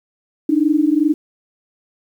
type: tone pair together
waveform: sine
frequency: 292.2 / 314.8 Hz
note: D4 / D#4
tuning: -9 / +20 cents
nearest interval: minor second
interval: 129 cents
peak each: -15 dBFS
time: 0.49-1.14 s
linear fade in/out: 5 ms
effects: 8-bit